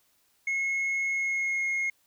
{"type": "tone with pitch glide", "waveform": "sine", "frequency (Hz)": [2172, 2152], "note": ["C#7", "C7"], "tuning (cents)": [-36, 48], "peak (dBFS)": -23, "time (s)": [0.47, 1.9], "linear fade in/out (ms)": 5, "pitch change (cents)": -16, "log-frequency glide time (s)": [1.08, 1.66], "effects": ["tanh soft clip ceiling -25 dBFS", "white hiss -68 dBFS RMS until 2.06 s"]}